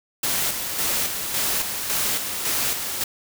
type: noise with tremolo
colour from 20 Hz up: white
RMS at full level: -23 dBFS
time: 0.23-3.04 s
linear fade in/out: 5 ms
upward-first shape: square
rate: 1.8 Hz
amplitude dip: 45%
effects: none